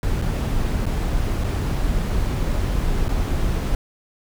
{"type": "noise with dropouts", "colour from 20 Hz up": "brown", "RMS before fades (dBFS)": -21, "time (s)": [0.03, 3.75], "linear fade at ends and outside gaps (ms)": 1, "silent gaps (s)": [[0.216, 0.221], [0.857, 0.864], [1.438, 1.442], [3.083, 3.09]], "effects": []}